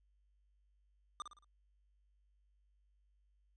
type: tone with echo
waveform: square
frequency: 1202 Hz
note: D6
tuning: 40 cents sharp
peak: -40 dBFS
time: 1.2-1.22 s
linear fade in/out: 0 ms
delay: 56 ms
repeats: 4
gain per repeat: -7 dB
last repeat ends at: 1.444 s
effects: added 50 Hz sine -70 dBFS peak until 3.56 s + resampled to 22050 Hz